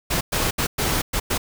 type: noise bursts at uneven times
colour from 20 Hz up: pink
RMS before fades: -22 dBFS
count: 6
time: 0.1-0.21 / 0.32-0.51 / 0.58-0.67 / 0.78-1.02 / 1.13-1.2 / 1.3-1.38 s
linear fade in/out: 10 ms
effects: none